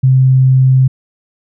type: tone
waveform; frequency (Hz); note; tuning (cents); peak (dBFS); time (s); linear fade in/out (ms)
sine; 130.81; C3; 0; -5; 0.03-0.88; 10
effects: none